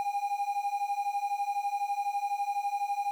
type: beating tone pair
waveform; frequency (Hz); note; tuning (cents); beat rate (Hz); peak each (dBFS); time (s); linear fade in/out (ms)
triangle; 802 / 814; G5 / G#5; +39 / -35; 12; -31 / -29; 0-3.11; 0
effects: 9-bit